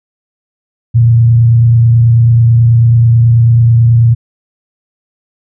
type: tone with frequency modulation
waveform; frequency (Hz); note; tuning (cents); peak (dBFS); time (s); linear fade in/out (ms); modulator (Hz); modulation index
sine; 116.54; A#2; 0; -3; 0.94-4.15; 20; 29.2; 0.29
effects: none